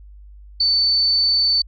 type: tone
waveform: sine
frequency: 4519 Hz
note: C#8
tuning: 33 cents sharp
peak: -14 dBFS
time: 0.6-1.62 s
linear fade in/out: 5 ms
effects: added 50 Hz sine -39 dBFS peak until 1.67 s